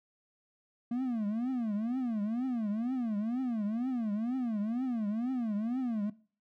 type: tone with vibrato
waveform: triangle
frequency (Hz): 231.3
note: A#3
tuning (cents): -13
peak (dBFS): -28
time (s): 0.91-6.1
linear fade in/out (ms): 5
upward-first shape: triangle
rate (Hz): 2.1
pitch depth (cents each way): 250
effects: noise-tail reverb RT60 0.4 s tail -19 dB re dry